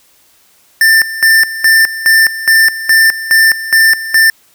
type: tone with tremolo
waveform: square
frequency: 1788 Hz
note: A6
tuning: 27 cents sharp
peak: -5 dBFS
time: 0.81-4.3 s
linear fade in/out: 2 ms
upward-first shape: square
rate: 2.4 Hz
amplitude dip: 80%
effects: white hiss -49 dBFS RMS until 4.54 s